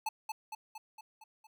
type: tone with echo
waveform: square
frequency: 869 Hz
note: A5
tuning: 22 cents flat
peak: -32 dBFS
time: 0.06-0.09 s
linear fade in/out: 5 ms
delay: 230 ms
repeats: 6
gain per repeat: -4 dB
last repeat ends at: 1.47 s
effects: none